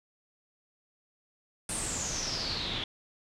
pink noise with low-pass filter sweep, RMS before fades -34 dBFS, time 1.69-2.84 s, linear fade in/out 2 ms, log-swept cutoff 9300 to 3300 Hz, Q 8.2, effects none

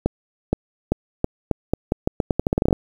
accelerating click train, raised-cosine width 2 ms, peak -4 dBFS, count 19, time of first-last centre 0.06-2.728 s, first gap 470 ms, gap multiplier 0.83, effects 7-bit

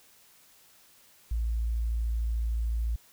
sine tone, 56.8 Hz, A#1, 44 cents flat, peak -26 dBFS, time 1.31-2.96 s, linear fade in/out 5 ms, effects white hiss -59 dBFS RMS until 3.12 s

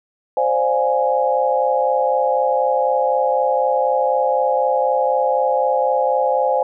sine chord, D half-diminished seventh, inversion third, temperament equal, 523.3 / 587.3 / 698.5 / 830.6 Hz, C5 / D5 / F5 / Ab5, 0 / 0 / 0 / 0 cents, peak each -18 / -22 / -23 / -19 dBFS, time 0.37-6.63 s, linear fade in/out 2 ms, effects none

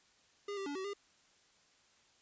square tone with pitch steps, 406.5 / 391.3 / 286.5 / 379.5 / 403.8 Hz, G#4 / G4 / D4 / F#4 / G#4, -37 / -3 / -43 / +44 / -49 cents, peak -39 dBFS, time 0.48-0.935 s, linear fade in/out 5 ms, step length 91 ms, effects white hiss -68 dBFS RMS until 2.21 s + resampled to 16000 Hz

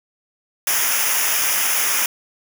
white noise with comb filter, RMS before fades -19 dBFS, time 0.67-2.06 s, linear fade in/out 2 ms, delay 0.24 ms, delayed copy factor -0.85, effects none

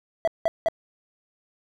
triangle tone bursts, 659.3 Hz, E5, in tune, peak -16 dBFS, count 3, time 0.25-0.685 s, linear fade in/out 0 ms, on 25 ms, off 180 ms, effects none

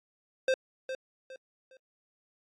square tone with echo, 523.3 Hz, C5, in tune, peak -24 dBFS, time 0.48-0.54 s, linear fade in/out 2 ms, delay 410 ms, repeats 3, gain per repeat -10 dB, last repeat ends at 1.77 s, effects low-pass 5000 Hz 12 dB/octave + AAC 48 kbps

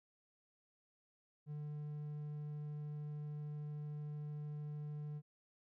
triangle tone, 148.9 Hz, D3, 24 cents sharp, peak -40 dBFS, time 1.46-5.22 s, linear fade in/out 50 ms, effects none

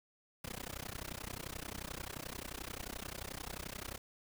pink noise with amplitude modulation, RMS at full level -41 dBFS, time 0.44-3.98 s, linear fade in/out 5 ms, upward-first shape sine, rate 31.4 Hz, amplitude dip 100%, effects none

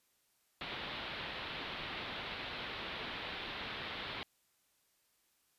white low-pass noise, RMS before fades -43 dBFS, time 0.61-4.23 s, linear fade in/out 0 ms, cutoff 3900 Hz, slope 48 dB/octave, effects white hiss -75 dBFS RMS until 5.58 s + resampled to 32000 Hz

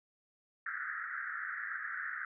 white band-pass noise, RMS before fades -40 dBFS, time 0.66-2.25 s, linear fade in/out 2 ms, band 1300 to 1900 Hz, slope 96 dB/octave, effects none

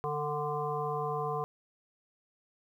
harmonic tone with a mistuned harmonic, 147.9 Hz, D3, 13 cents sharp, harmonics 1 / 3 / 5 / 7 / 8, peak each -38 / -35 / -37 / -36 / -42 dBFS, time 0.04-1.44 s, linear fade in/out 0 ms, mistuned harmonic 3, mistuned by +16 cents, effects 11-bit

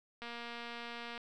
click train, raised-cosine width 0.3 ms, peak -29 dBFS, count 227, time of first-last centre 0.22-1.178 s, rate 236 Hz, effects none

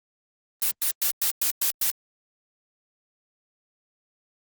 blue noise bursts, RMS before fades -23 dBFS, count 7, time 0.62-1.903 s, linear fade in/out 0 ms, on 89 ms, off 110 ms, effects Opus 32 kbps

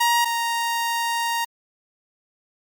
sawtooth tone pair in turn, 943 / 932.2 Hz, A#5 / A#5, +20 / 0 cents, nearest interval unison, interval 20 cents, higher first, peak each -13 / -18 dBFS, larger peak first, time 0-0.25 / 0.25-1.45 s, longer second, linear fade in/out 10 ms, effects Opus 48 kbps

